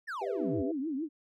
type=exponential sweep; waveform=triangle; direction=down; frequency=1900 to 77.9 Hz; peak=-33 dBFS; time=0.07-0.63 s; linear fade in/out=20 ms
type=chord; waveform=sine; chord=E minor; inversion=first; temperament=just; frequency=395.6 / 494.4 / 659.3 Hz; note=G4 / B4 / E5; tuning=+16 / +2 / 0 cents; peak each=-35 / -38 / -40 dBFS; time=0.21-0.72 s; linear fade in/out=10 ms
type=tone with vibrato; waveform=sine; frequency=293 Hz; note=D4; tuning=4 cents flat; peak=-31 dBFS; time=0.37-1.09 s; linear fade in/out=50 ms; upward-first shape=triangle; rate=6.4 Hz; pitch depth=250 cents each way
effects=none